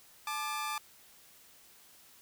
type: tone pair together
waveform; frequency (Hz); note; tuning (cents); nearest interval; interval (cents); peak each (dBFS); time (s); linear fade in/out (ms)
sawtooth; 864.2 / 1189; A5 / D6; -31 / +21; tritone; 552; -35 / -32; 0.27-0.78; 2
effects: white hiss -59 dBFS RMS until 2.21 s